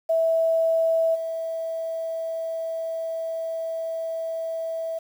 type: tone with level steps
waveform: sine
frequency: 654 Hz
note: E5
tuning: 14 cents flat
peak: -18 / -26 dBFS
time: 0.09-4.99 s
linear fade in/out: 10 ms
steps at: 1.14 s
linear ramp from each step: 20 ms
effects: 8-bit